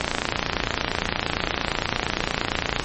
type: click train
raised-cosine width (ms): 0.3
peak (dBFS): -4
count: 81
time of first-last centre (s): 0.01-2.797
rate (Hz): 28.7
effects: pink hiss -31 dBFS RMS until 2.84 s + MP3 32 kbps